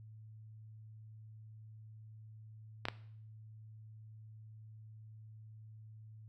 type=clicks; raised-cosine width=0.3 ms; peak=-19 / -18 dBFS; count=2; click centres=2.854 / 2.885 s; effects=noise-tail reverb RT60 0.6 s tail -17 dB re dry + added 109 Hz sine -51 dBFS peak until 6.28 s